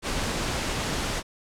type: noise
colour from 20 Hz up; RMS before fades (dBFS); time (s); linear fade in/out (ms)
pink; -28; 0.02-1.23; 50
effects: low-pass 8000 Hz 12 dB/octave